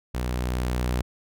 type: tone with level ramp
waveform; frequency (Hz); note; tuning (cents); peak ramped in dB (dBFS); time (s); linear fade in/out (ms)
sawtooth; 61.74; B1; 0; -22 to -19; 0.14-1.02; 10
effects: none